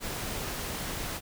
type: noise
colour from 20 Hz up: pink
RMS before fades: -35 dBFS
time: 0-1.21 s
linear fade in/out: 50 ms
effects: none